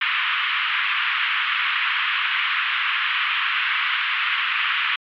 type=band-pass noise; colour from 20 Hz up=white; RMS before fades=-22 dBFS; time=0.01-4.96 s; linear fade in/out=5 ms; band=1100 to 3100 Hz; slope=48 dB/octave; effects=MP3 96 kbps